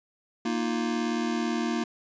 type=chord; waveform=square; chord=Bb suspended fourth; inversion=none; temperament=just; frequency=233.1 / 310.8 / 349.6 Hz; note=Bb3 / Eb4 / F4; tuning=0 / -2 / +2 cents; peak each=-29 / -33 / -33 dBFS; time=0.45-1.84 s; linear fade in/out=5 ms; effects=resampled to 16000 Hz